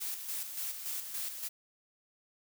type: noise with tremolo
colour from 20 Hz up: blue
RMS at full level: -37 dBFS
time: 0-1.49 s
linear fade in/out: 20 ms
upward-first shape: square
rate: 3.5 Hz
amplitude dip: 50%
effects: none